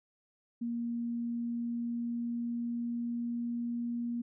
sine tone with pitch glide, 235.4 to 237.4 Hz, A#3 to A#3, +17 to +32 cents, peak -32 dBFS, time 0.61-4.22 s, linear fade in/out 10 ms, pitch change +15 cents, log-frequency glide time 0.81-4.03 s, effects none

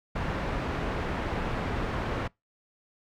pink low-pass noise, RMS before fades -31 dBFS, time 0.15-2.28 s, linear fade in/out 10 ms, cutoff 1900 Hz, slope 12 dB/octave, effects noise-tail reverb RT60 0.2 s tail -25 dB re dry

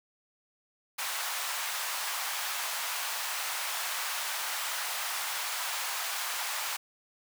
pink high-pass noise, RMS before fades -34 dBFS, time 0.98-6.77 s, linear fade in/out 10 ms, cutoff 820 Hz, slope 24 dB/octave, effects none

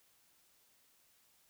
silence, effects white hiss -70 dBFS RMS until 1.49 s

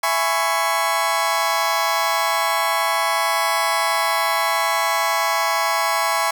30% pulse chord, C# minor seventh, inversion first, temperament just, 665.2 / 831.5 / 997.9 / 1108.7 Hz, E5 / G#5 / B5 / C#6, +16 / +2 / +18 / 0 cents, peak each -22 / -21 / -21 / -20 dBFS, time 0.03-6.31 s, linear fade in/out 5 ms, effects none

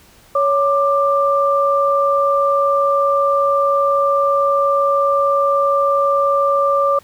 sine tone pair together, 559 / 1184.5 Hz, C#5 / D6, +14 / +14 cents, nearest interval octave + minor second, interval 1300 cents, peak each -15 dBFS, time 0.35-6.99 s, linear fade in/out 5 ms, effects pink hiss -48 dBFS RMS until 7.03 s

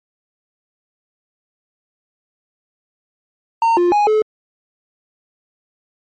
triangle tone with pitch steps, 915 / 351.5 / 829 / 430.7 Hz, A#5 / F4 / G#5 / A4, -32 / +11 / -3 / -37 cents, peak -9 dBFS, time 3.62-4.22 s, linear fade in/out 2 ms, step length 150 ms, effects MP3 32 kbps

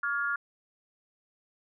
sine tone with amplitude modulation, 1409 Hz, F6, 15 cents sharp, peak -23 dBFS, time 0.03-0.36 s, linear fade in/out 5 ms, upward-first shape sine, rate 267 Hz, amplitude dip 95%, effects none

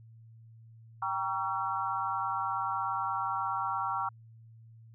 sine chord, G diminished seventh, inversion none, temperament just, 784 / 940.8 / 1128.9 / 1354.7 Hz, G5 / Bb5 / Db6 / Fb6, 0 / +16 / +31 / +47 cents, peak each -36 / -35 / -35 / -35 dBFS, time 1.02-4.09 s, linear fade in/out 5 ms, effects added 113 Hz sine -51 dBFS peak until 4.94 s

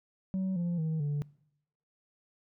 sine tone with pitch steps, 188.9 / 173.22 / 158.85 / 145.66 Hz, F#3 / F3 / D#3 / D3, +36 / -14 / +36 / -14 cents, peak -26 dBFS, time 0.34-1.22 s, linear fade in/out 0 ms, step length 220 ms, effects noise-tail reverb RT60 0.8 s tail -25 dB re dry + tanh soft clip ceiling -28 dBFS

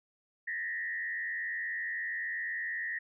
sine tone with frequency modulation, 1864.7 Hz, A#6, in tune, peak -33 dBFS, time 0.47-2.99 s, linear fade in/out 10 ms, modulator 88.4 Hz, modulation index 1.1, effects none

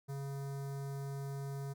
square tone with notch filter, 138.59 Hz, C#3, in tune, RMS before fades -41 dBFS, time 0.08-1.74 s, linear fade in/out 20 ms, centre 2800 Hz, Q 0.58, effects none

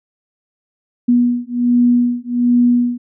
sine beating tone pair, 242.1 / 243.4 Hz, B3 / B3, -34 / -25 cents, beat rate 1.3 Hz, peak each -14 dBFS, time 1.08-2.98 s, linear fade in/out 10 ms, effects none

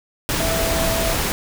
sine tone in noise, 659.3 Hz, E5, in tune, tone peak -23 dBFS, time 0.4-1.13 s, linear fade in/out 0 ms, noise pink, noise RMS -21 dBFS, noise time 0.29-1.32 s, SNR -5 dB, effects none

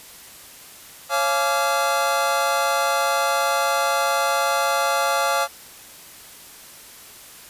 square tone cluster, 550 / 687 / 851 / 1165 / 1385 Hz, C#5 / F5 / G#5 / D6 / F6, -14 / -29 / +42 / -14 / -15 cents, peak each -26 dBFS, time 1.09-5.48 s, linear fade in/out 50 ms, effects white hiss -43 dBFS RMS until 7.49 s + resampled to 32000 Hz

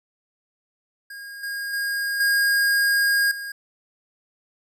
square tone with level steps, 1627 Hz, G#6, 36 cents flat, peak -36 / -28 / -24 / -18 / -31 dBFS, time 1.1-3.52 s, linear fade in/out 5 ms, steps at 1.43 / 1.73 / 2.2 / 3.31 s, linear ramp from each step 5 ms, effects none

